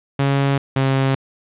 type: tone pair in turn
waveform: sawtooth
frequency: 138.59 / 134.49 Hz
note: C#3 / C3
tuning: 0 / +48 cents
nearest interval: minor second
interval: 52 cents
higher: first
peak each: -11 dBFS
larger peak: neither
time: 0.19-0.58 / 0.76-1.15 s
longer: neither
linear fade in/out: 5 ms
effects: resampled to 8000 Hz + 8-bit